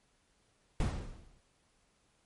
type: noise with exponential decay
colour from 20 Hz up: brown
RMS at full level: -27 dBFS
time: 0.8-1.4 s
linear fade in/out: 2 ms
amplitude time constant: 130 ms
effects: pink hiss -72 dBFS RMS until 2.25 s + MP3 48 kbps